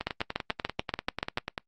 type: two click trains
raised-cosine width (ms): 0.3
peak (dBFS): -11 / -15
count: 10 / 17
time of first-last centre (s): 0.07-1.374 / 0.01-1.579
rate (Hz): 6.9 / 10.2
effects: noise-tail reverb RT60 0.1 s tail -23 dB re dry + Opus 32 kbps